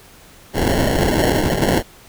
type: noise with sample-and-hold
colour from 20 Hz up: white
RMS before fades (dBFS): -17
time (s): 0.53-1.83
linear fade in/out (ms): 50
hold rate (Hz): 1225
effects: pink hiss -45 dBFS RMS until 2.08 s